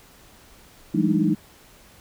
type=tone cluster; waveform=sine; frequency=166.4 / 195.3 / 212.6 / 298.5 / 317.1 Hz; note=E3 / G3 / G#3 / D4 / D#4; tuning=+17 / -6 / +41 / +28 / +33 cents; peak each=-24 dBFS; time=0.94-1.35 s; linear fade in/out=10 ms; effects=pink hiss -51 dBFS RMS until 2 s